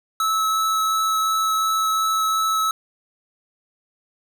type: tone with vibrato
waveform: square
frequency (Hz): 1300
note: E6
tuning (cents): -24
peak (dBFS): -19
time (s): 0.2-2.71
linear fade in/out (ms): 2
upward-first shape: triangle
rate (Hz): 2.8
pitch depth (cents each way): 8
effects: none